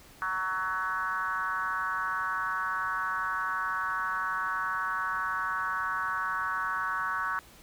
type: tone with frequency modulation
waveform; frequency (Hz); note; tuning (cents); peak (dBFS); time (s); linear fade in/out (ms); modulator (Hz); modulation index
sine; 1309; E6; -13; -28; 0.22-7.39; 0; 189; 1.7
effects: pink hiss -54 dBFS RMS until 7.62 s